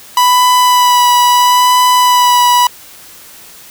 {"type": "tone with vibrato", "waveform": "45% pulse", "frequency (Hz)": 987.8, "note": "B5", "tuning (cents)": 0, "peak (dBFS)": -6, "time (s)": [0.17, 2.67], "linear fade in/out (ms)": 2, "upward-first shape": "sine", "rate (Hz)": 0.75, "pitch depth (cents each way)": 15, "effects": ["white hiss -36 dBFS RMS until 3.7 s"]}